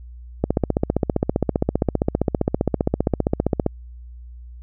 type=click train; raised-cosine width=2 ms; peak=-4 dBFS; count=50; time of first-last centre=0.44-3.664 s; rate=15.2 Hz; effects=added 60 Hz sine -36 dBFS peak until 4.62 s